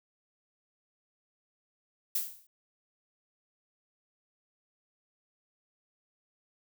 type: noise with exponential decay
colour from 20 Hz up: violet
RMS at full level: -27 dBFS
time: 2.15-2.47 s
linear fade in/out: 5 ms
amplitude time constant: 69 ms
effects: none